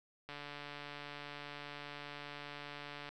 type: click train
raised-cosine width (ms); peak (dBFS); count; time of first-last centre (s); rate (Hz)
0.3; -30; 407; 0.29-3.09; 145
effects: none